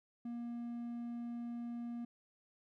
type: tone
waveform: triangle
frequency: 237 Hz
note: A#3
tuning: 29 cents sharp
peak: -38 dBFS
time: 0.25-2.05 s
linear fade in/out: 5 ms
effects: none